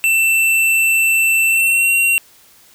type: tone with pitch glide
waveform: square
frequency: 2675 to 2744 Hz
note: E7 to F7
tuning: +25 to -31 cents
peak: -12 dBFS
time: 0.04-2.18 s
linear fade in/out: 0 ms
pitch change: +44 cents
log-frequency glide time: 1.47-1.93 s
effects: white hiss -48 dBFS RMS until 2.74 s